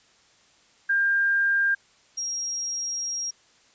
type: tone pair in turn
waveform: sine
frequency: 1600 / 5620 Hz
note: G6 / F8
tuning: +35 / +10 cents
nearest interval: octave + minor seventh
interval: 2175 cents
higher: second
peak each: -19 / -27 dBFS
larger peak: first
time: 0.89-1.75 / 2.17-3.31 s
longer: second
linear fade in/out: 10 ms
effects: white hiss -59 dBFS RMS until 3.74 s + resampled to 16000 Hz